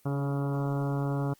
harmonic tone with a mistuned harmonic, 140 Hz, C#3, 18 cents sharp, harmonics 1 / 2 / 3 / 4 / 5 / 6 / 7 / 8 / 9 / 10, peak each -28 / -34 / -38 / -40 / -42 / -44 / -45 / -46 / -47 / -48 dBFS, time 0.05-1.34 s, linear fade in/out 10 ms, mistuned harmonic 2, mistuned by +19 cents, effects white hiss -63 dBFS RMS until 1.39 s + Opus 24 kbps

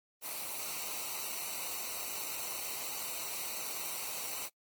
white noise with comb filter, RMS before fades -39 dBFS, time 0.21-4.5 s, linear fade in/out 50 ms, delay 0.59 ms, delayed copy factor -0.65, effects noise-tail reverb RT60 0.1 s tail -24 dB re dry + Opus 24 kbps

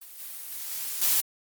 blue noise with level steps, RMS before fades -45 / -39 / -36 / -33 / -23 dBFS, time 0.01-1.21 s, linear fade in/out 10 ms, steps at 0.18 / 0.5 / 0.7 / 1.01 s, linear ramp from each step 20 ms, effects Opus 32 kbps

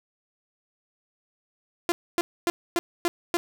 sawtooth tone bursts, 344.6 Hz, F4, 23 cents flat, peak -17 dBFS, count 6, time 1.89-3.37 s, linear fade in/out 0 ms, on 30 ms, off 260 ms, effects none

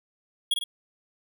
square tone with echo, 3317 Hz, G#7, 3 cents flat, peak -21 dBFS, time 0.51-0.54 s, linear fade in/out 5 ms, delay 50 ms, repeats 2, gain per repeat -5 dB, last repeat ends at 0.64 s, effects none

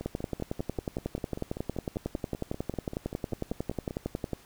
two click trains, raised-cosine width 2 ms, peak -23 / -17 dBFS, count 21 / 48, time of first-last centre 0.01-3.909 / 0.06-4.333 s, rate 5.13 / 11 Hz, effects pink hiss -56 dBFS RMS until 4.45 s

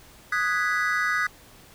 triangle chord, G# minor seventh, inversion second, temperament equal, 1244.5 / 1480 / 1661.2 / 1975.5 Hz, D#6 / F#6 / G#6 / B6, 0 / 0 / 0 / 0 cents, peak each -26 dBFS, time 0.32-1.27 s, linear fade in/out 5 ms, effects pink hiss -51 dBFS RMS until 1.74 s

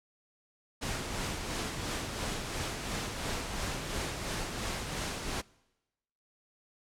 pink noise with tremolo, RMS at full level -34 dBFS, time 0.81-5.42 s, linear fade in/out 20 ms, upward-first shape sine, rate 2.9 Hz, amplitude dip 40%, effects noise-tail reverb RT60 1.0 s tail -24 dB re dry + low-pass 9000 Hz 12 dB/octave

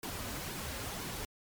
pink noise with flanger, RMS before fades -40 dBFS, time 0.03-1.25 s, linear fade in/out 2 ms, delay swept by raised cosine 1.5 to 6.4 ms, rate 2 Hz, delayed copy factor -0.6, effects MP3 96 kbps

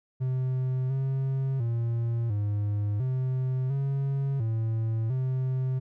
triangle tone with pitch steps, 129.1 / 134.1 / 116.6 / 103.2 / 129.4 / 137.6 / 112.5 / 129.9 Hz, C3 / C3 / A#2 / G#2 / C3 / C#3 / A2 / C3, -23 / +43 / +1 / -10 / -19 / -12 / +39 / -12 cents, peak -23 dBFS, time 0.2-5.8 s, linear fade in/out 20 ms, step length 700 ms, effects none

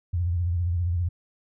sine tone with vibrato, 87 Hz, F2, 6 cents flat, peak -22 dBFS, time 0.13-1.09 s, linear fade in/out 10 ms, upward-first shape sine, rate 15 Hz, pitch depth 90 cents each way, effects none

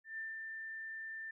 sine tone with ADSR envelope, 1785 Hz, A6, 24 cents sharp, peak -39 dBFS, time 0.04-1.31 s, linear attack 140 ms, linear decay 170 ms, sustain -3 dB, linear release 5 ms, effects none

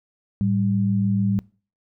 sine tone pair together, 109.24 / 196 Hz, A2 / G3, -12 / 0 cents, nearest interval minor seventh, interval 1012 cents, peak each -22 / -20 dBFS, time 0.41-1.39 s, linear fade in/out 0 ms, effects noise-tail reverb RT60 0.4 s tail -24 dB re dry

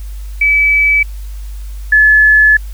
sine tone pair in turn, 2296 / 1720.1 Hz, D7 / A6, -40 / -40 cents, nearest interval perfect fourth, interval 500 cents, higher first, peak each -7 / -4 dBFS, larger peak second, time 0.41-1.03 / 1.92-2.57 s, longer second, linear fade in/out 5 ms, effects added 50 Hz sine -22 dBFS peak until 2.73 s + white hiss -43 dBFS RMS until 2.73 s

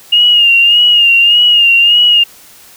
sine tone with vibrato, 2837 Hz, F7, 27 cents sharp, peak -4 dBFS, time 0.12-2.24 s, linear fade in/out 10 ms, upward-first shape sine, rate 1.7 Hz, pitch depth 52 cents each way, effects white hiss -39 dBFS RMS until 2.76 s

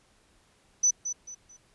sine tone with echo, 5990 Hz, F#8, 20 cents sharp, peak -19 dBFS, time 0.83-0.91 s, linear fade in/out 10 ms, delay 220 ms, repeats 3, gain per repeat -10 dB, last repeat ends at 1.57 s, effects pink hiss -64 dBFS RMS until 1.74 s + resampled to 24000 Hz

